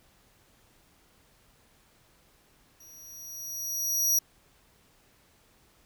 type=tone with level ramp; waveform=sawtooth; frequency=5770 Hz; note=F#8; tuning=44 cents flat; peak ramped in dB=-48 to -18 dBFS; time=2.8-4.19 s; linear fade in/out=5 ms; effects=pink hiss -63 dBFS RMS until 5.85 s